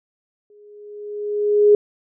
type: tone with exponential growth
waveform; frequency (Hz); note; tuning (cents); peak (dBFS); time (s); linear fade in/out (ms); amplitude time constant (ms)
sine; 415.3; G#4; 0; -7; 0.5-1.75; 2; 270
effects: none